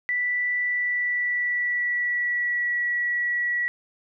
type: tone with pitch glide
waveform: sine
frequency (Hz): 1971 to 1934.9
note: B6 to B6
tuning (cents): -4 to -36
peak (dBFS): -22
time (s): 0.09-3.68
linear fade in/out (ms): 0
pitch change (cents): -32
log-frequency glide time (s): 0.6-2.81
effects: none